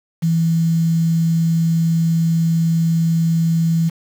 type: tone with quantisation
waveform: sine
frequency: 164.81 Hz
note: E3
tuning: in tune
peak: -13 dBFS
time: 0.22-3.9 s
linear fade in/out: 20 ms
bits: 6
effects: none